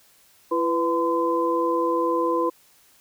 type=tone cluster; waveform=sine; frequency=337.6 / 495.6 / 1023 Hz; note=E4 / B4 / C6; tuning=+41 / +6 / -39 cents; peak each=-24 dBFS; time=0.51-2.5 s; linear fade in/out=10 ms; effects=white hiss -57 dBFS RMS until 3 s